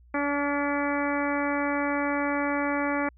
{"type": "harmonic tone with a mistuned harmonic", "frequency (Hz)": 286.6, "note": "D4", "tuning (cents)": -42, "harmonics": [1, 2, 3, 4, 5, 6, 7, 8], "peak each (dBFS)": [-28, -31, -33, -34, -35, -36, -36, -37], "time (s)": [0.14, 3.09], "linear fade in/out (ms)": 5, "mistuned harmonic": 5, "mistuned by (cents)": -16, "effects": ["added 60 Hz sine -52 dBFS peak until 3.17 s"]}